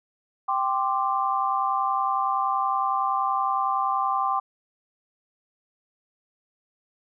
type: chord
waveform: sine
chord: G suspended fourth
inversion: none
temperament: just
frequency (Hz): 784 / 1045.3 / 1176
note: G5 / C6 / D6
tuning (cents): 0 / -2 / +2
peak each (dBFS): -26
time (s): 0.48-4.4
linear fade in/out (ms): 10
effects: none